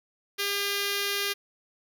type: tone with notch filter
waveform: 5% pulse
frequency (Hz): 402.4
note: G4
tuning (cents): +45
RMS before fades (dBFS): -29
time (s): 0.38-1.34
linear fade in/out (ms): 20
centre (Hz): 860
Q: 1.1
effects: none